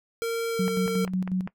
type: tone with pitch glide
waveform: square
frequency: 460 to 454.7 Hz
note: A#4 to A#4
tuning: -23 to -43 cents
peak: -26 dBFS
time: 0.22-1.05 s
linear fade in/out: 0 ms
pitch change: -20 cents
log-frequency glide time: 0.49-0.65 s
type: tone with tremolo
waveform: sine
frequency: 185 Hz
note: F#3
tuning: in tune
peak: -22 dBFS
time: 0.59-1.47 s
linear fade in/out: 5 ms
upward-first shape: square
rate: 5.5 Hz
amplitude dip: 55%
type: click train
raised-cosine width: 0.5 ms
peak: -21 dBFS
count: 5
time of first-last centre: 0.68-1.475 s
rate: 5.03 Hz
effects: noise-tail reverb RT60 0.1 s tail -19 dB re dry